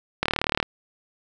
click train, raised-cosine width 0.3 ms, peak -5 dBFS, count 16, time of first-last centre 0.23-0.628 s, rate 37.7 Hz, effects none

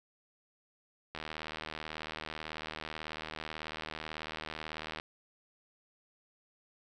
click train, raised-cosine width 0.3 ms, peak -23 dBFS, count 302, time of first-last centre 1.15-4.999 s, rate 78.2 Hz, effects none

